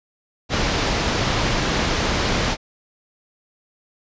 pink low-pass noise, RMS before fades -21 dBFS, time 0.49-2.57 s, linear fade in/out 50 ms, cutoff 6100 Hz, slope 24 dB/octave, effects resampled to 16000 Hz

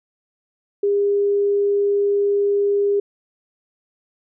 sine tone, 404.4 Hz, G#4, 46 cents flat, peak -15 dBFS, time 0.83-3 s, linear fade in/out 5 ms, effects none

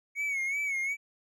triangle tone with vibrato, 2217 Hz, C#7, in tune, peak -27 dBFS, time 0.15-0.97 s, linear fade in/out 50 ms, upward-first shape sine, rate 2.7 Hz, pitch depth 74 cents each way, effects none

